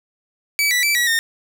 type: tone with pitch steps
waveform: sawtooth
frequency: 2295 / 1965 / 2322 / 1929 / 1830 Hz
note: D7 / B6 / D7 / B6 / A#6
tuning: -40 / -9 / -20 / -41 / -32 cents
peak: -12 dBFS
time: 0.59-1.19 s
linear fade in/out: 0 ms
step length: 120 ms
effects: none